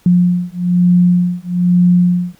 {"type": "beating tone pair", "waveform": "sine", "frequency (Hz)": [177.1, 178.2], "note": ["F3", "F3"], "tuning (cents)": [24, 35], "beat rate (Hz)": 1.1, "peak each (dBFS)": -12, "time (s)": [0.06, 2.35], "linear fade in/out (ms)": 2, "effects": ["pink hiss -51 dBFS RMS until 2.39 s"]}